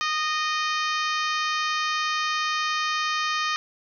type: harmonic tone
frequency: 617 Hz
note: D#5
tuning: 15 cents flat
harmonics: 2 / 3 / 4 / 5 / 6 / 7 / 8 / 9 / 10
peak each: -26 / -30 / -32 / -34 / -36 / -37 / -38 / -39 / -40 dBFS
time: 0.01-3.56 s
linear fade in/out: 0 ms
effects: none